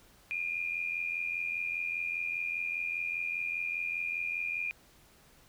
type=tone pair together; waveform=sine; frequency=2404 / 2489 Hz; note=D7 / D#7; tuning=+40 / 0 cents; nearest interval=minor second; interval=60 cents; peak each=-33 / -37 dBFS; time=0.31-4.71 s; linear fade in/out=0 ms; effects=pink hiss -61 dBFS RMS until 5.48 s